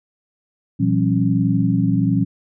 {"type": "tone cluster", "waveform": "sine", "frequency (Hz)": [118.5, 169.9, 190.8, 273], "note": ["A#2", "F3", "G3", "C#4"], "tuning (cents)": [29, -47, -47, -26], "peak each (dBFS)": -20, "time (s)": [0.79, 2.25], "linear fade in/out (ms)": 20, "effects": []}